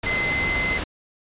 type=tone in noise; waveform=sine; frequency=2055 Hz; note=C7; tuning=32 cents flat; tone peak=-22 dBFS; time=0.06-0.78 s; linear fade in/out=5 ms; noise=pink; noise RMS=-27 dBFS; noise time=0.03-0.84 s; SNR=+2 dB; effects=resampled to 8000 Hz